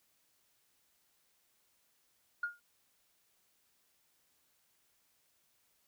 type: tone with exponential decay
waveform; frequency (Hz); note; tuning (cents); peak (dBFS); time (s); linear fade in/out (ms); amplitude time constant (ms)
sine; 1423; F6; +32; -29; 2.43-2.6; 5; 35
effects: tanh soft clip ceiling -25 dBFS + white hiss -74 dBFS RMS until 5.87 s